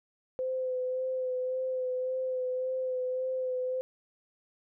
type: tone with vibrato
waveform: sine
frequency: 512 Hz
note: C5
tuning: 38 cents flat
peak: -29 dBFS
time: 0.39-3.81 s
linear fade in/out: 0 ms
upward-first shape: sine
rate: 1.8 Hz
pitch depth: 20 cents each way
effects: none